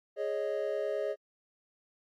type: chord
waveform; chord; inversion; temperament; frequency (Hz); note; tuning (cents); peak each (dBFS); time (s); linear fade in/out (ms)
triangle; Ab suspended fourth; none; just; 415.3 / 553.7 / 623; Ab4 / Db5 / Eb5; 0 / -2 / +2; -33; 0.16-1.16; 50
effects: AAC 64 kbps